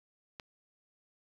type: click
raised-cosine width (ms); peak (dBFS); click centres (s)
0.2; -25; 0.398
effects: low-pass 5000 Hz 12 dB/octave + 9-bit